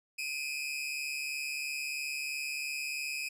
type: tone pair together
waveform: sawtooth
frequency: 2413 / 2556 Hz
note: D7 / D#7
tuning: +46 / +46 cents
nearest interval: minor second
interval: 100 cents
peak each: -35 / -33 dBFS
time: 0.18-3.29 s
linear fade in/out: 10 ms
effects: low-pass 12000 Hz 12 dB/octave